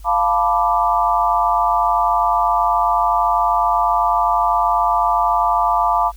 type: chord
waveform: sine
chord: B half-diminished seventh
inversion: second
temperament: equal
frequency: 698.5 / 880 / 987.8 / 1174.7 Hz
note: F5 / A5 / B5 / D6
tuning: 0 / 0 / 0 / 0 cents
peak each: -19 dBFS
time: 0.04-6.12 s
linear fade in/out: 50 ms
effects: added 50 Hz sine -34 dBFS peak until 6.16 s + white hiss -51 dBFS RMS until 6.16 s